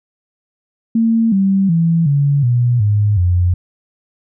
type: tone with pitch steps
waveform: sine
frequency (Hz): 226.9 / 194.13 / 166.1 / 142.11 / 121.59 / 104.03 / 89.01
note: A#3 / G3 / E3 / C#3 / B2 / G#2 / F2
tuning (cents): -47 / -17 / +13 / +43 / -27 / +3 / +33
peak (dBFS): -10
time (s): 0.95-3.54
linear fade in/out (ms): 5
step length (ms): 370
effects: none